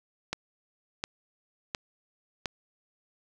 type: click train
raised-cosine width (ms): 0.2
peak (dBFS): -13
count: 4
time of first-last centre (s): 0.33-2.458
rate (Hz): 1.41
effects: none